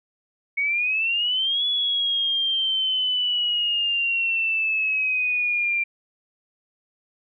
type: exponential two-way sweep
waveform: sine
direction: up then down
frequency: 2215 to 3411 to 2368 Hz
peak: -20 dBFS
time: 0.57-5.84 s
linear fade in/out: 10 ms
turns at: 1.65 s
effects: none